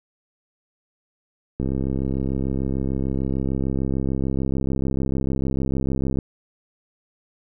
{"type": "click train", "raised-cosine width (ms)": 3, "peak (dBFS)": -12, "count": 307, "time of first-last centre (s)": [1.6, 6.188], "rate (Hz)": 66.7, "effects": []}